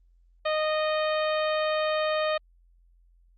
harmonic tone, 618 Hz, D#5, 12 cents flat, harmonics 1 / 2 / 3 / 4 / 5 / 6 / 7, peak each -25 / -31 / -35 / -37 / -39 / -41 / -42 dBFS, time 0.45-2.38 s, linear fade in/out 10 ms, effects added 43 Hz sine -57 dBFS peak until 3.37 s + Opus 32 kbps

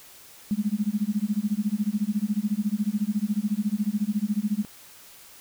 sine tone with tremolo, 208.6 Hz, G#3, 8 cents sharp, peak -19 dBFS, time 0.51-4.65 s, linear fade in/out 0 ms, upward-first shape sine, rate 14 Hz, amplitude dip 100%, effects white hiss -49 dBFS RMS until 5.4 s

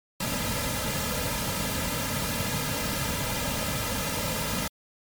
pink noise with comb filter, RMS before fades -29 dBFS, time 0.2-4.68 s, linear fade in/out 5 ms, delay 2.7 ms, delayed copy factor -0.8, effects MP3 96 kbps

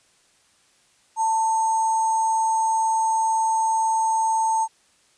sine tone with sample-and-hold, 891 Hz, A5, 22 cents sharp, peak -18 dBFS, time 1.16-4.68 s, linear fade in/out 50 ms, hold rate 7350 Hz, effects white hiss -60 dBFS RMS until 5.17 s + resampled to 22050 Hz

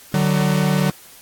45% pulse tone pair together, 149.64 / 188.1 Hz, D3 / F#3, +33 / +29 cents, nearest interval major third, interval 396 cents, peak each -18 dBFS, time 0.14-0.9 s, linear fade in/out 2 ms, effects white hiss -44 dBFS RMS until 1.21 s + AAC 64 kbps

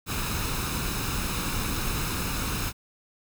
pink noise with comb filter, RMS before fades -29 dBFS, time 0.06-2.73 s, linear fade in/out 50 ms, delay 0.77 ms, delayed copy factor +0.55, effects none

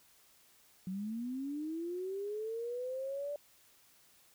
sine linear sweep, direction up, 181.4 to 587.3 Hz, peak -36 dBFS, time 0.87-3.36 s, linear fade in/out 2 ms, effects white hiss -65 dBFS RMS until 4.34 s

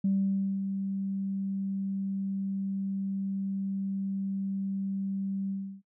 sine tone with ADSR envelope, 194.9 Hz, G3, 10 cents flat, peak -22 dBFS, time 0.04-5.82 s, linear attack 6 ms, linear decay 560 ms, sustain -7 dB, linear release 320 ms, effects noise-tail reverb RT60 0.1 s tail -25 dB re dry + tanh soft clip ceiling -18 dBFS

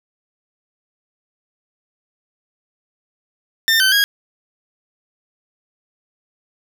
20% pulse tone with pitch steps, 1805 / 1536 / 1640 Hz, A6 / G6 / G#6, +44 / -36 / -22 cents, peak -7 dBFS, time 3.68-4.04 s, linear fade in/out 0 ms, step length 120 ms, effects none

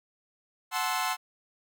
sawtooth chord, F# half-diminished seventh, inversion none, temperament equal with one note detuned, 740 / 870.4 / 1046.5 / 1318.5 Hz, F#5 / A5 / C6 / E6, 0 / -19 / 0 / 0 cents, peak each -29 / -30 / -28 / -31 dBFS, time 0.71-1.17 s, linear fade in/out 50 ms, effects none

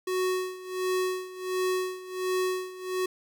square tone with tremolo, 370 Hz, F#4, in tune, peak -25 dBFS, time 0.07-3.06 s, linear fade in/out 5 ms, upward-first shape sine, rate 1.4 Hz, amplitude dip 85%, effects 10-bit

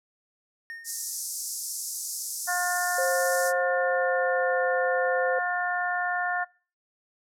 triangle tone with exponential decay, 1837 Hz, A#6, 26 cents flat, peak -32 dBFS, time 0.7-1.21 s, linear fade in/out 0 ms, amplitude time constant 110 ms
pink band-pass noise, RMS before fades -34 dBFS, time 0.84-3.53 s, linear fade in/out 50 ms, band 5300 to 13000 Hz, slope 48 dB/octave
harmonic tone, 357.1 Hz, F4, 39 cents sharp, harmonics 2 / 3 / 4 / 5, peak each -29 / -36 / -30 / -30 dBFS, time 2.47-6.45 s, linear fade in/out 20 ms
sine tone with pitch glide, 530 to 519.1 Hz, C5 to C5, +22 to -14 cents, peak -25 dBFS, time 2.98-5.39 s, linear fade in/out 5 ms, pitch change -36 cents, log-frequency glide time 3.63-4.61 s
effects noise-tail reverb RT60 0.4 s tail -26 dB re dry

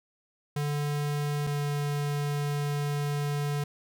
square tone pair in turn, 146.2 / 145.19 Hz, D3 / D3, -7 / -19 cents, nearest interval unison, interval 12 cents, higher first, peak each -28 dBFS, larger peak neither, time 0.56-1.47 / 1.47-3.64 s, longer second, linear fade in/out 5 ms, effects none

